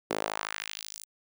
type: tone with high-pass filter sweep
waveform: sawtooth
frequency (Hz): 52.9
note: G#1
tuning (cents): +33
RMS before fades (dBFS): -36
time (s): 0.1-1.05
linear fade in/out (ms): 10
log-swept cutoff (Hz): 370 to 8500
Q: 1.5
effects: none